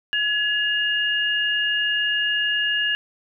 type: tone pair together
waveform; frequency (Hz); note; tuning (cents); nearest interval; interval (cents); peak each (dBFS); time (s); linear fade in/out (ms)
sine; 1688 / 2839; G#6 / F7; +28 / +28; major sixth; 900; -22; 0.13-2.95; 0
effects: none